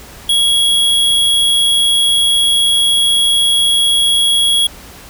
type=tone; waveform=square; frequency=3322 Hz; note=G#7; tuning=in tune; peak=-10 dBFS; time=0.29-4.67 s; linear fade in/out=5 ms; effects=added 60 Hz sine -42 dBFS peak until 5.09 s + pink hiss -36 dBFS RMS until 5.09 s